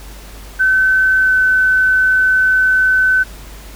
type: tone with pitch glide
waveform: sine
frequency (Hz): 1527 to 1517.3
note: G6 to F#6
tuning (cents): -46 to +43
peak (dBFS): -9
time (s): 0.59-3.24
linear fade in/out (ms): 20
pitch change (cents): -11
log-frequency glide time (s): 1.21-1.32
effects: added 50 Hz sine -33 dBFS peak until 3.75 s + pink hiss -38 dBFS RMS until 3.75 s